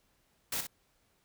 white noise with echo, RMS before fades -34 dBFS, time 0.52-0.61 s, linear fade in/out 5 ms, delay 60 ms, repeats 1, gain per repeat -8 dB, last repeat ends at 0.67 s, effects pink hiss -72 dBFS RMS until 1.24 s

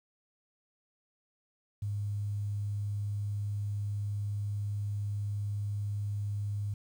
sine tone with quantisation, 102.4 Hz, G#2, 24 cents flat, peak -31 dBFS, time 1.82-6.74 s, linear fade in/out 5 ms, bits 10, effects none

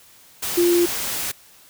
sine tone in noise, 347.6 Hz, F4, 8 cents flat, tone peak -14 dBFS, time 0.57-0.86 s, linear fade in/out 10 ms, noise white, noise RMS -26 dBFS, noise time 0.42-1.32 s, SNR +9 dB, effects white hiss -50 dBFS RMS until 1.69 s

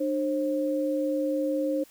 sine tone pair together, 300.1 / 534.7 Hz, D4 / C5, +38 / +37 cents, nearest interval minor seventh, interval 999 cents, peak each -27 dBFS, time 0-1.84 s, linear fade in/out 10 ms, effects white hiss -56 dBFS RMS until 1.9 s

